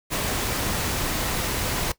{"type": "noise with ADSR envelope", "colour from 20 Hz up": "pink", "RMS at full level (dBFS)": -24, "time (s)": [0.1, 1.92], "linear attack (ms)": 37, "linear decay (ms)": 25, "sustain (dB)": -2, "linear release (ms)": 5, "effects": ["noise-tail reverb RT60 0.1 s tail -17 dB re dry"]}